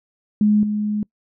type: tone with level steps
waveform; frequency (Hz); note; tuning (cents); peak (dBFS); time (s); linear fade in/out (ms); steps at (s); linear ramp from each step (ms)
sine; 210; G#3; +19; -12 / -19; 0.41-1.03; 2; 0.63; 2
effects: noise-tail reverb RT60 0.1 s tail -25 dB re dry